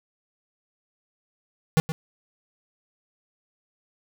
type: tone with echo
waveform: square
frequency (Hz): 159.6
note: D#3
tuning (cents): +44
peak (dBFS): -16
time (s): 1.77-1.8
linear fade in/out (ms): 0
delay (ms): 120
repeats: 1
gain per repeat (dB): -11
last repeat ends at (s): 1.92
effects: none